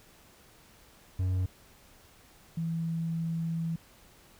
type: tone pair in turn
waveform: triangle / sine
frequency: 92.5 / 164.82 Hz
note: F#2 / E3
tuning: 0 / 0 cents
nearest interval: minor seventh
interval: 1000 cents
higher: second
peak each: -24 / -29 dBFS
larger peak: first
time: 1.19-1.46 / 2.57-3.76 s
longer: second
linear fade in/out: 5 ms
effects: pink hiss -58 dBFS RMS until 4.39 s